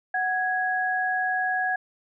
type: tone pair together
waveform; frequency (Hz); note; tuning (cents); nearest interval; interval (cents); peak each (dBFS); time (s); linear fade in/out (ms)
sine; 741.5 / 1661.2; F#5 / G#6; +4 / 0; octave + major second; 1396; -26 / -25; 0.14-1.76; 5
effects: none